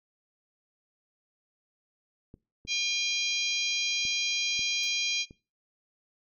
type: clicks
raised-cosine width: 3 ms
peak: -34 dBFS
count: 5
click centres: 2.341 / 2.651 / 4.052 / 4.593 / 5.309 s
type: harmonic tone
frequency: 805 Hz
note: G5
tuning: 46 cents sharp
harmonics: 3 / 4 / 5 / 6 / 7 / 8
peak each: -30 / -32 / -34 / -36 / -37 / -38 dBFS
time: 2.67-5.26 s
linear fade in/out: 50 ms
type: noise with exponential decay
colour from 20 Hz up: white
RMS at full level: -47 dBFS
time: 4.83-4.94 s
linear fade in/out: 5 ms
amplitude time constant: 22 ms
effects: noise-tail reverb RT60 0.3 s tail -21 dB re dry